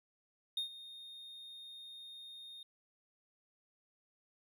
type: tone with ADSR envelope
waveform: triangle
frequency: 3686 Hz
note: A#7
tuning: 20 cents flat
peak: -31 dBFS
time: 0.57-2.63 s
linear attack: 4 ms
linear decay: 110 ms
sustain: -16 dB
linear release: 3 ms
effects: none